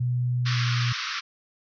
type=tone with pitch glide; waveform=sine; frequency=123.47 to 121.07 Hz; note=B2 to B2; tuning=0 to -34 cents; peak=-22 dBFS; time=0-0.93 s; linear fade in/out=10 ms; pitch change=-34 cents; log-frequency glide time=0.53-0.58 s
type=band-pass noise; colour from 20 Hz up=pink; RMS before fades=-31 dBFS; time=0.45-1.21 s; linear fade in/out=20 ms; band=1100 to 5800 Hz; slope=96 dB/octave
effects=none